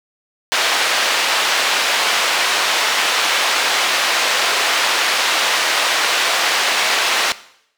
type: band-pass noise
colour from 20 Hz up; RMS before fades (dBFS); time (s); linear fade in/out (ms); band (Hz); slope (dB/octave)
white; -17; 0.52-7.32; 0; 570 to 3700; 12
effects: noise-tail reverb RT60 0.7 s tail -17 dB re dry